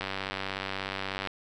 click train, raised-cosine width 0.3 ms, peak -16 dBFS, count 123, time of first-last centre 0.01-1.273 s, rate 96.6 Hz, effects none

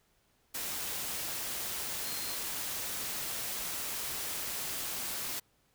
sine tone in noise, 4180 Hz, C8, 2 cents flat, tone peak -44 dBFS, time 2.04-2.36 s, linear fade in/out 10 ms, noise white, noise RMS -37 dBFS, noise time 0.54-5.4 s, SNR -10 dB, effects pink hiss -71 dBFS RMS until 5.74 s

